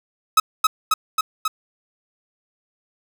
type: tone with echo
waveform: 45% pulse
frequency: 1278 Hz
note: D#6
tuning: 46 cents sharp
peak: -10 dBFS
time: 0.37-0.4 s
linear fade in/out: 5 ms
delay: 270 ms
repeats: 4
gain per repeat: -2 dB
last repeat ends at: 1.48 s
effects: none